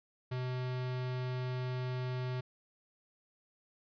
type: tone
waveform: square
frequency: 126.8 Hz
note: B2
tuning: 46 cents sharp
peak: -35 dBFS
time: 0.31-2.41 s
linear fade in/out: 10 ms
effects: resampled to 11025 Hz